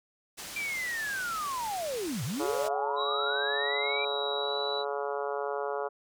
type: low-pass noise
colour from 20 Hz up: white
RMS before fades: -42 dBFS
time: 0.37-2.69 s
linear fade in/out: 20 ms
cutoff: 9000 Hz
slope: 12 dB/octave
type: linear two-way sweep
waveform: sine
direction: down then up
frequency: 2378 to 102.5 to 2378 Hz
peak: -31 dBFS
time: 0.56-4.05 s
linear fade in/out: 5 ms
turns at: 2.24 s
type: harmonic tone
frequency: 141.6 Hz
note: C#3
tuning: 37 cents sharp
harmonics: 3 / 4 / 5 / 6 / 7 / 8 / 9 / 10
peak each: -34 / -36 / -38 / -40 / -41 / -42 / -43 / -44 dBFS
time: 2.39-5.89 s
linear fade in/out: 20 ms
type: tone with pitch glide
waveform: sine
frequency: 3870 to 3929 Hz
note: B7 to B7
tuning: -36 to -10 cents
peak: -33 dBFS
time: 2.96-4.85 s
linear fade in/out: 50 ms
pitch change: +26 cents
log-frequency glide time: 4.35-4.57 s
effects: none